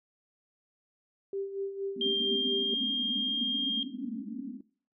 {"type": "tone with tremolo", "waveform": "sine", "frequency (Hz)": 393.2, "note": "G4", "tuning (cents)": 5, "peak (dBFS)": -30, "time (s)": [1.33, 2.74], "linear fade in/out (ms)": 2, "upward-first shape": "sine", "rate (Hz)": 4.3, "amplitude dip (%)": 65}
{"type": "band-pass noise", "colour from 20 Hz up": "white", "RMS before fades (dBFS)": -38, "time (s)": [1.96, 4.61], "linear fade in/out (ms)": 5, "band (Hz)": [210, 280], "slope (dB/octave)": 96}
{"type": "tone with pitch glide", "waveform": "sine", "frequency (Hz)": [3187, 3215], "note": ["G7", "G7"], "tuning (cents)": [28, 43], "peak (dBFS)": -27, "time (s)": [2.01, 3.83], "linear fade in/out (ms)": 2, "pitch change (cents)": 15, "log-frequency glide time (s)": [2.24, 2.77]}
{"effects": ["noise-tail reverb RT60 0.5 s tail -21 dB re dry"]}